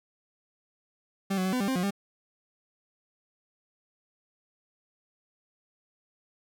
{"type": "tone with pitch steps", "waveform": "40% pulse", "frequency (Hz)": [195.1, 185.5, 188.2, 252.5, 197.7, 263.2, 179.2, 199.5], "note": ["G3", "F#3", "F#3", "B3", "G3", "C4", "F3", "G3"], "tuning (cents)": [-8, 5, 30, 39, 15, 10, 45, 31], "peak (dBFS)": -25, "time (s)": [1.3, 1.908], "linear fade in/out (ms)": 10, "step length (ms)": 76, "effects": []}